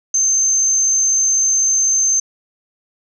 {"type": "tone", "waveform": "sine", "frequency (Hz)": 6272, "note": "G8", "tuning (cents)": 0, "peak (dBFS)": -12, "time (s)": [0.14, 2.2], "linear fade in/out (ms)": 5, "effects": []}